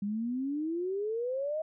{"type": "exponential sweep", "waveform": "sine", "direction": "up", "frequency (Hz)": [198, 640], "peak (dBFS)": -30, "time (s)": [0.02, 1.62], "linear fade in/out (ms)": 5, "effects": []}